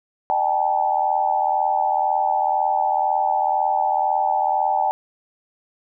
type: tone cluster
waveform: sine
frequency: 611 / 775 / 857 / 933 Hz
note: D#5 / G5 / A5 / A#5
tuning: -32 / -20 / -46 / +1 cents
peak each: -28 / -20 / -21 / -28 dBFS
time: 0.3-4.91 s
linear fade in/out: 0 ms
effects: none